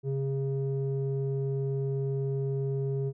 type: tone with low-pass filter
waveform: square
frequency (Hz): 136.1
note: C#3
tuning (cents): -31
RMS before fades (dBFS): -30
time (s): 0.03-3.13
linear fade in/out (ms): 50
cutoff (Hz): 340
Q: 8.1
effects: none